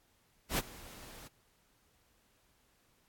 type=noise with ADSR envelope; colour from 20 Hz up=pink; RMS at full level=-30 dBFS; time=0.49-1.28 s; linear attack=93 ms; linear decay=27 ms; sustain=-21 dB; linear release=9 ms; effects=pink hiss -71 dBFS RMS until 3.08 s + AAC 64 kbps